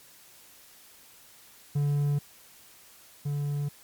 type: tone pair in turn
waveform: triangle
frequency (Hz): 144.3 / 144.3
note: D3 / D3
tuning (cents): -30 / -30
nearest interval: unison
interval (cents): 0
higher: neither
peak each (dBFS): -21 / -25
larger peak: first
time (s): 1.75-2.19 / 3.25-3.69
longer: neither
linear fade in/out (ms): 10
effects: white hiss -54 dBFS RMS until 3.83 s + MP3 96 kbps